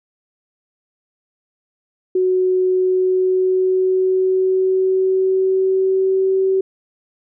sine tone with pitch glide, 370 to 381.7 Hz, F#4 to G4, 0 to -46 cents, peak -13 dBFS, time 2.15-6.61 s, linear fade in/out 5 ms, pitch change +54 cents, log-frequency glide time 2.68-6.35 s, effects none

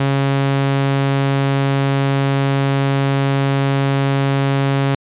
sawtooth tone, 137.6 Hz, C#3, 12 cents flat, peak -10 dBFS, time 0-4.95 s, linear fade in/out 5 ms, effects resampled to 8000 Hz

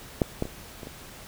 clicks, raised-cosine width 2 ms, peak -7 / -12 / -22 / -24 / -25 dBFS, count 5, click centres 0.218 / 0.424 / 0.454 / 0.832 / 0.871 s, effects pink hiss -45 dBFS RMS until 1.27 s

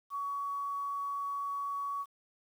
sine tone, 1126 Hz, C#6, 27 cents sharp, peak -33 dBFS, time 0.1-2.06 s, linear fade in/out 50 ms, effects 10-bit

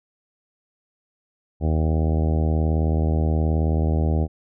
harmonic tone, 78.8 Hz, D#2, 23 cents sharp, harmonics 1 / 2 / 3 / 4 / 5 / 6 / 7 / 8 / 9 / 10, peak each -19 / -25 / -29 / -31 / -33 / -35 / -36 / -37 / -38 / -39 dBFS, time 1.6-4.28 s, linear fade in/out 50 ms, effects none

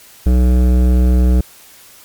triangle tone with hard clipping, 62 Hz, B1, 7 cents sharp, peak -10 dBFS, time 0.26-1.41 s, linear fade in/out 5 ms, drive 18 dB, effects white hiss -42 dBFS RMS until 2.04 s + MP3 96 kbps

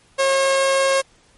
sawtooth tone with amplitude modulation, 541 Hz, C#5, 42 cents flat, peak -10 dBFS, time 0.18-1.02 s, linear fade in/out 20 ms, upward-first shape sine, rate 160 Hz, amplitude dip 25%, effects pink hiss -55 dBFS RMS until 1.37 s + MP3 48 kbps

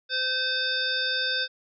harmonic tone, 516 Hz, C5, 24 cents flat, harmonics 1 / 3 / 5 / 7 / 9 / 10, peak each -37 / -28 / -38 / -29 / -32 / -34 dBFS, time 0.09-1.48 s, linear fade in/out 50 ms, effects none

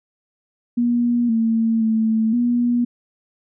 sine tone with pitch steps, 239.5 / 225.9 / 221.6 / 241 Hz, A#3 / A3 / A3 / B3, +47 / +46 / +13 / -42 cents, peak -15 dBFS, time 0.77-2.85 s, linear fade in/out 10 ms, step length 520 ms, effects none

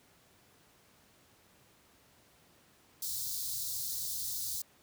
white band-stop noise, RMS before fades -37 dBFS, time 3.02-4.62 s, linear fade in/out 5 ms, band 130 to 3900 Hz, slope 48 dB/octave, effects pink hiss -64 dBFS RMS until 4.82 s + high-pass 80 Hz 12 dB/octave

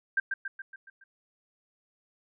sine tone with echo, 1581 Hz, G6, 14 cents sharp, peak -22 dBFS, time 0.17-0.2 s, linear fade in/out 5 ms, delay 140 ms, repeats 6, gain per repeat -5 dB, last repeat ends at 1.04 s, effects none

